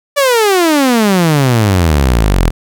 sawtooth exponential sweep, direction down, 587.3 to 38.89 Hz, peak -4 dBFS, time 0.16-2.51 s, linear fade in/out 20 ms, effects none

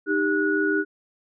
sine tone cluster, 309.5 / 395.9 / 1462 Hz, D#4 / G4 / F#6, -9 / +17 / -21 cents, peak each -24 dBFS, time 0.06-0.85 s, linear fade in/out 50 ms, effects none

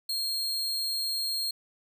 40% pulse tone, 4236 Hz, C8, 21 cents sharp, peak -27 dBFS, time 0.09-1.51 s, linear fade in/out 5 ms, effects none

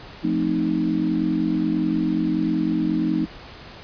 sine chord, F dominant seventh, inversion none, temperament equal, 174.61 / 220 / 261.6 / 311.1 Hz, F3 / A3 / C4 / Eb4, 0 / 0 / 0 / 0 cents, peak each -26 / -26 / -26 / -22 dBFS, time 0.23-3.26 s, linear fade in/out 20 ms, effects pink hiss -41 dBFS RMS until 3.83 s + resampled to 11025 Hz

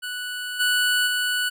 25% pulse tone with level steps, 1480 Hz, F#6, in tune, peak -25 / -15 / -18 dBFS, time 0.02-1.5 s, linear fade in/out 20 ms, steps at 0.59 / 1.06 s, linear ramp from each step 20 ms, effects none

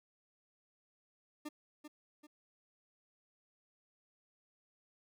40% pulse tone with echo, 300 Hz, D4, 37 cents sharp, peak -40 dBFS, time 1.45-1.49 s, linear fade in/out 10 ms, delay 390 ms, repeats 2, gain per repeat -7 dB, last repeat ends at 2.27 s, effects none

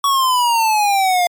square exponential sweep, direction down, 1129 to 698.5 Hz, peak -13 dBFS, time 0.04-1.27 s, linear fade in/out 2 ms, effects MP3 96 kbps

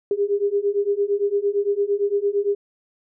sine beating tone pair, 400 / 408.8 Hz, G4 / G#4, +35 / -27 cents, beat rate 8.8 Hz, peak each -22 / -21 dBFS, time 0.11-2.55 s, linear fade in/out 2 ms, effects none

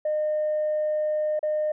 sine tone with dropouts, 610 Hz, D#5, 34 cents flat, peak -21 dBFS, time 0.05-1.72 s, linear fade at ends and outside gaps 5 ms, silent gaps 1.393-1.429 s, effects tanh soft clip ceiling -19 dBFS

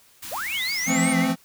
white band-stop noise, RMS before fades -36 dBFS, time 0.22-0.91 s, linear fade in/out 10 ms, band 360 to 770 Hz, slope 96 dB/octave
sine linear sweep, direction up, 417.2 to 9120 Hz, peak -27 dBFS, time 0.31-1.14 s, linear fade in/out 20 ms
triangle tone with vibrato, 2100 Hz, C7, 6 cents sharp, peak -25 dBFS, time 0.5-1.28 s, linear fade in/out 50 ms, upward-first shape sine, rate 5.5 Hz, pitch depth 98 cents each way
square chord, F major seventh, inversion third, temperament equal with one note detuned, 168.57 / 174.61 / 220 / 261.6 Hz, E3 / F3 / A3 / C4, +39 / 0 / 0 / 0 cents, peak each -28 / -27 / -27 / -23 dBFS, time 0.86-1.36 s, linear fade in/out 50 ms
effects white hiss -56 dBFS RMS until 1.44 s

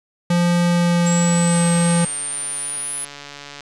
square tone with pitch glide, 173.9 to 171.11 Hz, F3 to F3, -7 to -35 cents, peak -15 dBFS, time 0.3-2.05 s, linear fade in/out 5 ms, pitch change -28 cents, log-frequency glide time 0.66-1.67 s
sine exponential sweep, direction up, 7610 to 9956 Hz, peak -23 dBFS, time 1.06-3.05 s, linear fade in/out 5 ms
click train, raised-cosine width 0.2 ms, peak -18 dBFS, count 298, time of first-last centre 1.53-3.607 s, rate 143 Hz
effects resampled to 24000 Hz + 7-bit

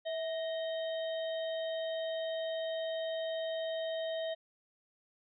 harmonic tone with a mistuned harmonic, 622.3 Hz, D#5, in tune, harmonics 1 / 3 / 5 / 6, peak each -34 / -48 / -47 / -47 dBFS, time 0.05-4.35 s, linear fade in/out 20 ms, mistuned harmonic 1, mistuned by +72 cents, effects none

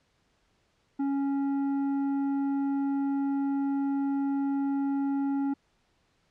sine tone with tanh clipping, 277.2 Hz, C#4, in tune, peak -27 dBFS, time 0.99-5.54 s, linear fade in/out 10 ms, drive 8 dB, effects pink hiss -70 dBFS RMS until 6.3 s + low-pass 6000 Hz 12 dB/octave

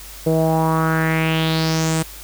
sawtooth tone with low-pass filter sweep, 160.5 Hz, E3, 46 cents flat, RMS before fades -18 dBFS, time 0.26-2.03 s, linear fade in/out 10 ms, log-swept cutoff 510 to 8900 Hz, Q 4, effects added 50 Hz sine -39 dBFS peak until 2.23 s + white hiss -38 dBFS RMS until 2.23 s

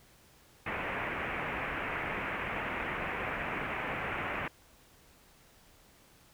white low-pass noise, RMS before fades -36 dBFS, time 0.66-4.48 s, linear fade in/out 5 ms, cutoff 2500 Hz, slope 48 dB/octave, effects pink hiss -61 dBFS RMS until 6.33 s

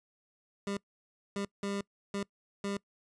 25% pulse tone bursts at uneven times, 200 Hz, G3, 35 cents sharp, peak -29 dBFS, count 5, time 0.67-0.77 / 1.36-1.45 / 1.63-1.81 / 2.14-2.23 / 2.64-2.77 s, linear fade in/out 2 ms, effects noise-tail reverb RT60 0.1 s tail -23 dB re dry + resampled to 22050 Hz

